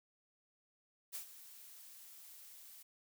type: noise with ADSR envelope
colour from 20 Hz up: blue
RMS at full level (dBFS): -43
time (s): 1.12-2.83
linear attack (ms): 31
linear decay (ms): 100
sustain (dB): -13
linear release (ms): 10
effects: none